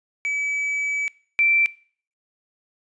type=tone pair in turn; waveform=triangle / sine; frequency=2290 / 2342 Hz; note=D7 / D7; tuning=-44 / -5 cents; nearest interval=unison; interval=39 cents; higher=second; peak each=-20 / -15 dBFS; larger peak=second; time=0.25-1.08 / 1.39-1.66 s; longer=first; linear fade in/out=0 ms; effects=noise-tail reverb RT60 0.5 s tail -22 dB re dry + resampled to 22050 Hz